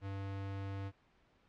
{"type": "tone", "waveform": "square", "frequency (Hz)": 98.1, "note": "G2", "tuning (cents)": 2, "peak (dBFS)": -40, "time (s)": [0.01, 0.92], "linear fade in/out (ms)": 50, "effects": ["pink hiss -70 dBFS RMS until 1.48 s", "low-pass 3000 Hz 12 dB/octave"]}